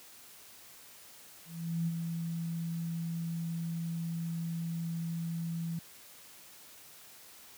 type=tone with ADSR envelope; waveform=sine; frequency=166.7 Hz; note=E3; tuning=20 cents sharp; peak=-28 dBFS; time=1.45-5.79 s; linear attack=420 ms; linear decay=38 ms; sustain=-5 dB; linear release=4 ms; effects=white hiss -54 dBFS RMS until 7.57 s + high-pass 60 Hz 12 dB/octave